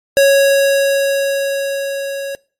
square tone with level ramp, 553 Hz, C#5, 4 cents flat, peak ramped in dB -7 to -22 dBFS, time 0.17-2.35 s, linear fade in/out 0 ms, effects noise-tail reverb RT60 0.4 s tail -24 dB re dry + MP3 64 kbps

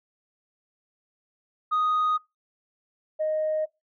sine tone pair in turn, 1244.5 / 621.1 Hz, D#6 / D#5, 0 / -3 cents, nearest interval octave, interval 1203 cents, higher first, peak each -19 / -22 dBFS, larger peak first, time 1.71-2.18 / 3.19-3.66 s, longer neither, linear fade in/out 20 ms, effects noise-tail reverb RT60 0.2 s tail -22 dB re dry + tanh soft clip ceiling -19 dBFS

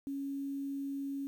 sine tone with quantisation, 277.2 Hz, C#4, in tune, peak -35 dBFS, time 0.07-1.27 s, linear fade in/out 0 ms, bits 10, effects none

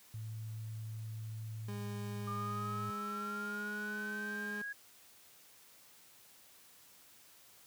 sine tone, 110 Hz, A2, in tune, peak -40 dBFS, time 0.14-2.9 s, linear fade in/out 0 ms
30% pulse tone with pitch glide, 203.9 to 208.7 Hz, G#3 to G#3, -32 to +9 cents, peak -40 dBFS, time 1.68-4.62 s, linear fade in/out 5 ms, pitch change +41 cents, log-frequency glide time 2.13-3.78 s
sine exponential sweep, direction up, 1200 to 1661.2 Hz, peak -39 dBFS, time 2.27-4.73 s, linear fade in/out 10 ms
effects white hiss -61 dBFS RMS until 7.66 s + high-pass 60 Hz 12 dB/octave

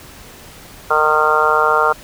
harmonic tone, 153.5 Hz, D#3, 23 cents flat, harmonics 3 / 4 / 5 / 6 / 7 / 8 / 9, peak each -19 / -21 / -21 / -20 / -20 / -18 / -16 dBFS, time 0.9-1.93 s, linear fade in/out 10 ms, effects pink hiss -39 dBFS RMS until 2.03 s

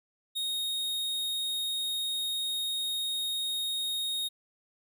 45% pulse tone, 3729 Hz, A#7, in tune, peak -30 dBFS, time 0.35-4.29 s, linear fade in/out 20 ms, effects none

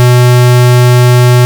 square tone, 123.47 Hz, B2, in tune, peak -3 dBFS, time 0-1.45 s, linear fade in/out 0 ms, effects none

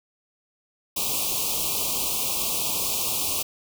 white band-stop noise, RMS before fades -26 dBFS, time 0.96-3.43 s, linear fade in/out 10 ms, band 1200 to 2400 Hz, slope 96 dB/octave, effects none

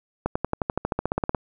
accelerating click train, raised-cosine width 1 ms, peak -9 dBFS, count 16, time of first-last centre 0.26-1.348 s, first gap 95 ms, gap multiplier 0.96, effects none

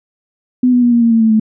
sine tone with pitch steps, 250.9 / 245.9 / 241 / 236.1 / 231.4 / 226.8 / 222.2 / 217.8 Hz, B3 / B3 / B3 / A#3 / A#3 / A#3 / A3 / A3, +28 / -7 / -42 / +22 / -13 / -47 / +17 / -17 cents, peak -7 dBFS, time 0.63-1.398 s, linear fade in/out 5 ms, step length 96 ms, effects none

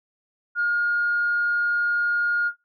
sine tone, 1424 Hz, F6, 33 cents sharp, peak -18 dBFS, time 0.55-2.52 s, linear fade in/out 50 ms, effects noise-tail reverb RT60 0.2 s tail -17 dB re dry + tanh soft clip ceiling -14 dBFS

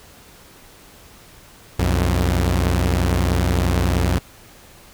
sawtooth tone pair together, 63.14 / 89.3 Hz, B1 / F2, +39 / +39 cents, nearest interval tritone, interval 600 cents, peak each -15 dBFS, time 1.79-4.19 s, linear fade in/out 5 ms, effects pink hiss -46 dBFS RMS until 4.93 s

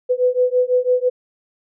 sine beating tone pair, 497.2 / 503.2 Hz, B4 / B4, +12 / +32 cents, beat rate 6 Hz, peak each -17 dBFS, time 0.09-1.1 s, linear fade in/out 20 ms, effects none

